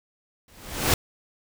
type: noise with exponential growth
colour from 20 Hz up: pink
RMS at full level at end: -17 dBFS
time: 0.48-0.94 s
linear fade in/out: 2 ms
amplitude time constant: 100 ms
effects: none